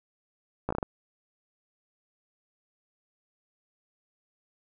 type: slowing click train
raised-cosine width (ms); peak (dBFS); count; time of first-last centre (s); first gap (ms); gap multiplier
1; -15; 6; 0.69-0.828; 15; 1.31
effects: none